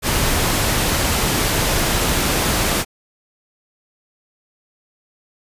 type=noise; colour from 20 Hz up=pink; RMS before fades=-18 dBFS; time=0.02-2.85 s; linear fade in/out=50 ms; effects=resampled to 32000 Hz